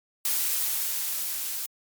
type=noise with level ramp; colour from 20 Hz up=blue; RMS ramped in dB=-25 to -32 dBFS; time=0.25-1.66 s; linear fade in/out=2 ms; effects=MP3 96 kbps